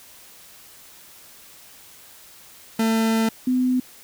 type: tone pair in turn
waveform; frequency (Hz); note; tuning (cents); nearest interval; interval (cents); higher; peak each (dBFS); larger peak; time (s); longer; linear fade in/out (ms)
40% pulse / sine; 223.7 / 253.5; A3 / B3; +29 / +45; major second; 216; second; -17; neither; 2.79-3.29 / 3.47-3.8; first; 5
effects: white hiss -47 dBFS RMS until 4.03 s